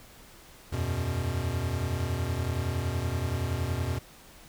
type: chord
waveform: square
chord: E suspended second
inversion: none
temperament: equal with one note detuned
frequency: 82.41 / 93.09 / 123.47 Hz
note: E2 / F#2 / B2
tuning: 0 / +11 / 0 cents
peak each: -33 dBFS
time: 0.72-3.99 s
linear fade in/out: 10 ms
effects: pink hiss -52 dBFS RMS until 4.48 s